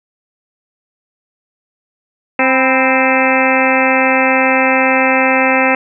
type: harmonic tone with a mistuned harmonic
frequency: 262.2 Hz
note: C4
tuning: 4 cents sharp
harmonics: 1 / 2 / 3 / 4 / 5 / 6 / 7 / 8 / 9 / 10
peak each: -17 / -16 / -17 / -21 / -21 / -22 / -20 / -18 / -21 / -18 dBFS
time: 2.39-5.75 s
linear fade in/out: 2 ms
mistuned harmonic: 4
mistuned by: -84 cents
effects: none